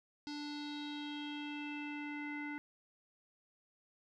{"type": "tone with low-pass filter sweep", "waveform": "square", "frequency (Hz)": 293.7, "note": "D4", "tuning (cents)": 0, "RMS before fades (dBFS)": -43, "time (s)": [0.27, 2.58], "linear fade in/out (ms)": 0, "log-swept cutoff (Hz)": [4800, 1900], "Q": 5.2, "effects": []}